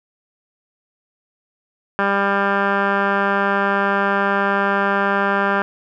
10% pulse tone with low-pass filter, 198.8 Hz, G3, 25 cents sharp, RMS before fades -18 dBFS, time 1.99-5.62 s, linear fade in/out 0 ms, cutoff 1700 Hz, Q 6, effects none

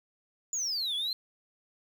sine exponential two-way sweep, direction down then up, 7040 to 3326 to 4207 Hz, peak -27 dBFS, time 0.53-1.13 s, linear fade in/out 2 ms, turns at 0.95 s, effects tanh soft clip ceiling -28 dBFS + 9-bit

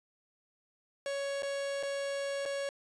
45% pulse tone with dropouts, 557 Hz, C#5, 8 cents sharp, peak -33 dBFS, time 1.06-2.69 s, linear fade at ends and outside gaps 1 ms, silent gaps 1.423-1.431 / 1.828-1.833 / 2.454-2.459 s, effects resampled to 22050 Hz

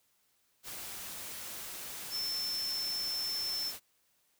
sine tone in noise, 5330 Hz, E8, 18 cents sharp, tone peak -33 dBFS, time 2.1-3.73 s, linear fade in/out 50 ms, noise white, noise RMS -43 dBFS, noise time 0.63-3.8 s, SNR +7 dB, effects white hiss -73 dBFS RMS until 4.39 s

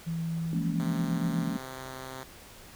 sine tone with pitch glide, 164.81 to 166.82 Hz, E3 to E3, 0 to +21 cents, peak -29 dBFS, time 0.06-1.5 s, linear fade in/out 20 ms, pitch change +21 cents, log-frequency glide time 0.54-1.17 s
sine chord, Bb minor seventh, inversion second, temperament just, 174.81 / 209.8 / 233.1 / 279.7 Hz, F3 / Ab3 / Bb3 / Db4, +2 / +18 / 0 / +16 cents, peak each -35 dBFS, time 0.53-1.57 s, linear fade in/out 2 ms
5% pulse tone, 130.81 Hz, C3, in tune, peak -28 dBFS, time 0.8-2.23 s, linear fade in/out 0 ms
effects pink hiss -50 dBFS RMS until 2.75 s

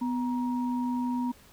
sine tone pair together, 248.7 / 944.1 Hz, B3 / A#5, +12 / +22 cents, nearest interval octave + major seventh, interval 2310 cents, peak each -27 / -35 dBFS, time 0.01-1.32 s, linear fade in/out 10 ms, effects pink hiss -56 dBFS RMS until 1.52 s

